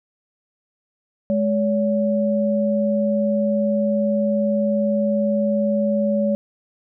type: tone pair together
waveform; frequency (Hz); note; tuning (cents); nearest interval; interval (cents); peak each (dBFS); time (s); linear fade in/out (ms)
sine; 210 / 567.5; G#3 / C#5; +19 / +41; octave + perfect fourth; 1722; -19 / -20; 1.3-6.35; 0
effects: none